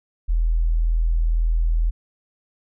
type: tone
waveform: sine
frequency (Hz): 41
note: E1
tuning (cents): -9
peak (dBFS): -16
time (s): 0.28-1.91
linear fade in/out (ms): 20
effects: none